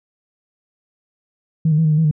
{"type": "tone with pitch steps", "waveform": "sine", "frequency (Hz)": [159.9, 152.1, 161.9, 154.8, 152, 161.2, 151.6], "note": ["D#3", "D#3", "E3", "D#3", "D#3", "E3", "D#3"], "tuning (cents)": [48, -39, -31, -9, -40, -38, -45], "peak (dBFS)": -11, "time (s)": [1.65, 2.112], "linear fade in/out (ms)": 5, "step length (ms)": 66, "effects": ["tanh soft clip ceiling -7 dBFS"]}